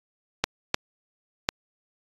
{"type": "clicks", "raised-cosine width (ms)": 0.2, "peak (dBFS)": -3, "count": 3, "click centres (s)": [0.44, 0.744, 1.489], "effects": ["AAC 32 kbps"]}